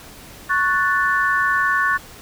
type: chord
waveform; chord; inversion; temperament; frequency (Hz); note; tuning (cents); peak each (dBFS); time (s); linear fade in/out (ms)
sine; F# minor; second; equal; 1108.7 / 1480 / 1760; C#6 / F#6 / A6; 0 / 0 / 0; -20; 0.49-1.98; 20
effects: pink hiss -41 dBFS RMS until 2.21 s